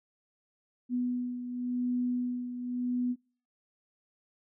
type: beating tone pair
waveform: sine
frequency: 246.8 / 247.71 Hz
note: B3 / B3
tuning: -1 / +5 cents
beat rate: 0.91 Hz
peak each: -30 / -37 dBFS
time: 0.89-3.16 s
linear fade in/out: 50 ms
effects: noise-tail reverb RT60 0.4 s tail -23 dB re dry